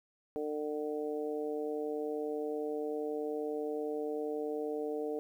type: harmonic tone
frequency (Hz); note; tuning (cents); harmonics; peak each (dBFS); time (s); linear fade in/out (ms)
150.4; D3; +42; 2 / 3 / 4 / 5; -40 / -35 / -43 / -46; 0.36-5.19; 0
effects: 11-bit